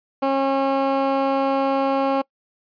15% pulse tone with band-pass filter, 271.8 Hz, C#4, 34 cents flat, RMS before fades -20 dBFS, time 0.22-2.22 s, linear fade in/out 10 ms, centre 570 Hz, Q 0.6, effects noise-tail reverb RT60 0.1 s tail -24 dB re dry + resampled to 11025 Hz

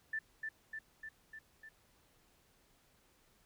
sine tone with echo, 1767 Hz, A6, 7 cents sharp, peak -35 dBFS, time 0.13-0.19 s, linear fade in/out 5 ms, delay 300 ms, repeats 5, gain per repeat -3 dB, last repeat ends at 1.69 s, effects pink hiss -70 dBFS RMS until 3.45 s

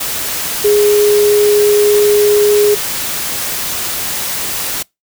sine tone in noise, 415.3 Hz, G#4, in tune, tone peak -7 dBFS, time 0.64-2.75 s, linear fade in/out 10 ms, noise white, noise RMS -19 dBFS, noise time 0-4.83 s, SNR +9 dB, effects noise-tail reverb RT60 0.2 s tail -25 dB re dry

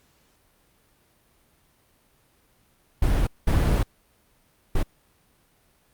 brown noise bursts at uneven times, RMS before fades -20 dBFS, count 3, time 3.02-3.27 / 3.47-3.83 / 4.75-4.83 s, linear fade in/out 5 ms, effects pink hiss -63 dBFS RMS until 5.93 s + Opus 48 kbps

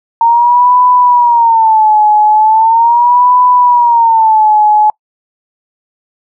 sine tone with vibrato, 917 Hz, A#5, 29 cents flat, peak -4 dBFS, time 0.21-4.9 s, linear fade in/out 2 ms, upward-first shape sine, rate 0.39 Hz, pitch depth 140 cents each way, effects noise-tail reverb RT60 0.1 s tail -26 dB re dry

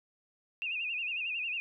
sine tone with vibrato, 2620 Hz, E7, 11 cents flat, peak -32 dBFS, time 0.62-1.6 s, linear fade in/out 0 ms, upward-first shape sine, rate 11 Hz, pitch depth 120 cents each way, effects none

